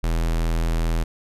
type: tone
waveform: square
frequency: 41.2 Hz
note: E1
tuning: in tune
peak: -20 dBFS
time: 0.03-1.04 s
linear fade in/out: 10 ms
effects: resampled to 32000 Hz